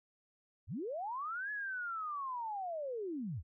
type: linear two-way sweep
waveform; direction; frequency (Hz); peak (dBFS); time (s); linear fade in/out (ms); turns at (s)
sine; up then down; 59.7 to 1714 to 59.7; -37; 0.67-3.43; 50; 1.51
effects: none